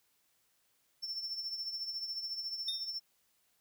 triangle tone with tremolo, 5390 Hz, E8, 38 cents sharp, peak -33 dBFS, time 1.02-3 s, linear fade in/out 20 ms, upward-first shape triangle, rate 14 Hz, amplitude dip 65%
triangle tone with exponential decay, 3663 Hz, A#7, 31 cents flat, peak -29 dBFS, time 2.68-2.9 s, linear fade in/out 5 ms, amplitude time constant 46 ms
effects tanh soft clip ceiling -21 dBFS + white hiss -74 dBFS RMS until 3.6 s

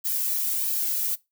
violet noise with flanger, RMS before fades -26 dBFS, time 0.04-1.16 s, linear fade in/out 20 ms, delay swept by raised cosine 1.4 to 1.9 ms, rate 1.5 Hz, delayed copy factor -0.5, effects noise-tail reverb RT60 0.2 s tail -20 dB re dry

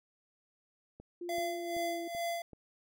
click train, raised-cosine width 2 ms, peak -36 dBFS, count 5, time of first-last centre 1-2.533 s, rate 2.61 Hz
sine tone with pitch glide, 348.9 to 338.6 Hz, F4 to E4, -2 to +46 cents, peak -38 dBFS, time 1.21-2.08 s, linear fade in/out 5 ms, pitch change -52 cents, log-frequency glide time 1.55-1.9 s
square tone with tremolo, 682 Hz, F5, 41 cents flat, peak -33 dBFS, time 1.29-2.42 s, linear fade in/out 2 ms, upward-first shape sine, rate 2.3 Hz, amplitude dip 65%
effects none

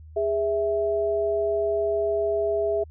sine tone pair together, 410 / 657.1 Hz, G#4 / E5, -22 / -6 cents, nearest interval minor sixth, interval 816 cents, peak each -24 dBFS, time 0.16-2.84 s, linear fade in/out 10 ms, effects added 78 Hz sine -42 dBFS peak until 2.9 s

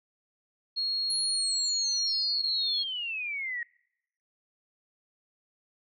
sine tone, 4295 Hz, C8, 44 cents sharp, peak -27 dBFS, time 0.76-2.84 s, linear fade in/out 20 ms
sine exponential sweep, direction down, 10760 to 1867 Hz, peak -31 dBFS, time 1.1-3.63 s, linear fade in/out 2 ms
effects noise-tail reverb RT60 0.8 s tail -26 dB re dry

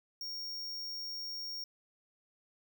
square tone, 5550 Hz, F8, 12 cents flat, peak -39 dBFS, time 0.21-1.64 s, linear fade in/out 2 ms, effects none

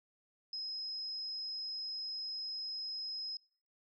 sine tone, 5110 Hz, D#8, 45 cents sharp, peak -38 dBFS, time 0.53-3.37 s, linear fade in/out 2 ms, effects noise-tail reverb RT60 0.5 s tail -25 dB re dry

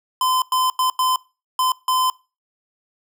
square tone bursts at uneven times, 1025 Hz, C6, 36 cents flat, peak -17 dBFS, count 6, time 0.21-0.42 / 0.52-0.7 / 0.79-0.9 / 0.99-1.16 / 1.59-1.72 / 1.88-2.1 s, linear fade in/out 2 ms, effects noise-tail reverb RT60 0.3 s tail -22 dB re dry

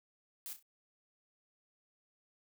blue noise with echo, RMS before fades -44 dBFS, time 0.46-0.53 s, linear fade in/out 0 ms, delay 32 ms, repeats 3, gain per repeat -9 dB, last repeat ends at 0.626 s, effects none

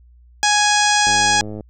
harmonic tone, 832 Hz, G#5, 3 cents sharp, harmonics 1 / 2 / 3 / 4 / 5 / 6 / 7 / 8 / 9 / 10, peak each -17 / -19 / -24 / -23 / -27 / -23 / -24 / -25 / -28 / -30 dBFS, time 0.43-1.41 s, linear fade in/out 0 ms
click train, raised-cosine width 2 ms, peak -18 dBFS, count 58, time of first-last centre 1.07-1.608 s, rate 106 Hz
effects added 60 Hz sine -45 dBFS peak until 1.69 s

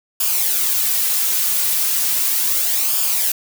blue noise with flanger, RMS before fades -18 dBFS, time 0.2-3.32 s, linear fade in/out 5 ms, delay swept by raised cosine 0.5 to 3.8 ms, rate 0.36 Hz, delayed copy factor -0.55, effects none

